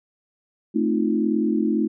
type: chord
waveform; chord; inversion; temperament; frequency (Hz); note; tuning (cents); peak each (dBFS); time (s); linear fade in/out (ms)
sine; F dominant seventh; first; equal; 220 / 261.6 / 311.1 / 349.2; A3 / C4 / Eb4 / F4; 0 / 0 / 0 / 0; -22 / -27 / -23 / -26; 0.74-1.88; 20
effects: none